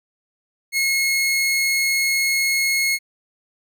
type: tone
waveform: sawtooth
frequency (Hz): 2168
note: C#7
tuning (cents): -39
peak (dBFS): -14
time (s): 0.72-2.99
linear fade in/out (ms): 50
effects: none